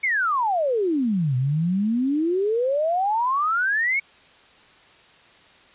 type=exponential two-way sweep; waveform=sine; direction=down then up; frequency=2250 to 123.47 to 2250 Hz; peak=-19 dBFS; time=0.03-4 s; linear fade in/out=10 ms; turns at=1.36 s; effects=white hiss -52 dBFS RMS until 5.74 s + resampled to 8000 Hz